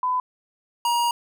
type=tone pair in turn; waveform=sine / square; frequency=1005 / 948.6 Hz; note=B5 / A#5; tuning=+30 / +30 cents; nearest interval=minor second; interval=100 cents; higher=first; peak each=-20 dBFS; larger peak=neither; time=0.03-0.2 / 0.85-1.11 s; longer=second; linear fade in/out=2 ms; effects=none